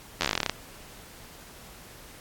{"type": "slowing click train", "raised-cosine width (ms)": 0.2, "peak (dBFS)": -7, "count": 15, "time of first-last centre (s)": [0.21, 0.496], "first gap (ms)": 11, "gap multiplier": 1.09, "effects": ["pink hiss -48 dBFS RMS until 2.2 s", "AAC 64 kbps"]}